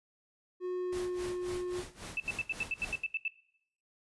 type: tone with pitch glide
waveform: triangle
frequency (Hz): 363.3 to 359.3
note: F#4 to F4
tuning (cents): -32 to +49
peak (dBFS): -31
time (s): 0.6-1.84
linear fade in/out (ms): 50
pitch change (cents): -19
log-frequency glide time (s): 0.76-1.2
type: noise with tremolo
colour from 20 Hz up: pink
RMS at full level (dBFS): -43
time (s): 0.92-3.05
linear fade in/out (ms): 10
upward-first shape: sine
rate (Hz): 3.7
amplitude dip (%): 90
type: tone bursts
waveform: sine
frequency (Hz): 2637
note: E7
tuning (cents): 0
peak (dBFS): -30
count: 11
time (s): 2.17-3.28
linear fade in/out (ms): 2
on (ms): 30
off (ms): 78
effects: noise-tail reverb RT60 0.7 s tail -18 dB re dry + resampled to 24000 Hz